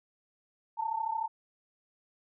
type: tone pair together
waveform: sine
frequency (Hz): 874.6 / 908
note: A5 / A#5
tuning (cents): -11 / -46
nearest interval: minor second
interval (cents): 65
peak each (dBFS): -34 / -32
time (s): 0.77-1.28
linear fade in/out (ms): 20
effects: none